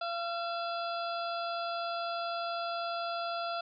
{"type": "harmonic tone with a mistuned harmonic", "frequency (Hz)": 683, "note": "F5", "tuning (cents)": -39, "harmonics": [1, 2, 4, 5, 6, 7], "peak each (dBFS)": [-35, -37, -46, -46, -47, -48], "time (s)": [0.01, 3.61], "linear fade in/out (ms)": 5, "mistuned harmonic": 4, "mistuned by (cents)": -53, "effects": []}